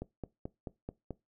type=click train; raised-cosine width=2 ms; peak=-25 dBFS; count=6; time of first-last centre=0.02-1.107 s; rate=4.6 Hz; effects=noise-tail reverb RT60 0.2 s tail -20 dB re dry